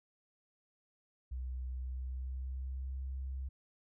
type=tone with pitch glide; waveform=sine; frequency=63.4 to 66.05 Hz; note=B1 to C2; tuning=+46 to +17 cents; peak=-37 dBFS; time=1.31-3.49 s; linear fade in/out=10 ms; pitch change=+71 cents; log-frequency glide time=1.72-3.01 s; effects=none